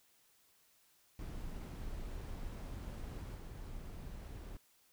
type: noise with level steps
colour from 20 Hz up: brown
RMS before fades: -44 / -47 dBFS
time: 1.19-4.57 s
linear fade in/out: 2 ms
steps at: 3.34 s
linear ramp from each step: 20 ms
effects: white hiss -70 dBFS RMS until 4.92 s